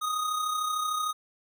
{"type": "tone with amplitude modulation", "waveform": "square", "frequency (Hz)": 1244.5, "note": "D#6", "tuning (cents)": 0, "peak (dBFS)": -26, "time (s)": [0.01, 1.13], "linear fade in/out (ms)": 20, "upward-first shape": "sine", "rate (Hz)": 33.3, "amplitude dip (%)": 45, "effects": []}